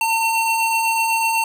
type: tone pair together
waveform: square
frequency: 904 / 2720 Hz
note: A5 / F7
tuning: +47 / -46 cents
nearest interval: octave + perfect fifth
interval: 1907 cents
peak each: -19 / -22 dBFS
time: 0.01-1.44 s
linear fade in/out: 2 ms
effects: none